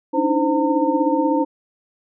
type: tone cluster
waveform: sine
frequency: 284.5 / 301.5 / 317.3 / 519 / 910 Hz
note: C#4 / D4 / D#4 / C5 / A#5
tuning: +45 / +46 / +34 / -14 / -42 cents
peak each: -22 dBFS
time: 0.13-1.45 s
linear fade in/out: 20 ms
effects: none